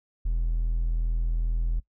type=tone; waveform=triangle; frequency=41.2 Hz; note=E1; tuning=in tune; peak=-20 dBFS; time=0.25-1.8 s; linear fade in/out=10 ms; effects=noise-tail reverb RT60 0.1 s tail -21 dB re dry + tanh soft clip ceiling -17 dBFS